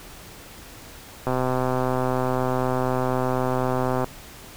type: click train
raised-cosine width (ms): 1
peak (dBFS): -10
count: 356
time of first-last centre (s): 1.27-4.043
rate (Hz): 128
effects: pink hiss -43 dBFS RMS until 4.56 s